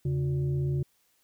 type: tone with frequency modulation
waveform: sine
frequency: 138.59 Hz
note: C#3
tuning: in tune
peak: -25 dBFS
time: 0.05-0.83 s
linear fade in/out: 5 ms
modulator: 221 Hz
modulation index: 0.55
effects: white hiss -69 dBFS RMS until 1.23 s